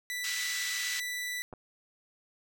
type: tone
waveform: sawtooth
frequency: 1975.5 Hz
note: B6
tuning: in tune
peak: -30 dBFS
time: 0.1-1.42 s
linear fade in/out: 0 ms
type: band-pass noise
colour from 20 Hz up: white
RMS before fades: -37 dBFS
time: 0.24-1 s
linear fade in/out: 2 ms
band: 1500 to 7400 Hz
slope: 24 dB/octave
type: clicks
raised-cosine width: 1 ms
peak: -30 / -32 dBFS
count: 2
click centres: 1.528 / 1.536 s
effects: none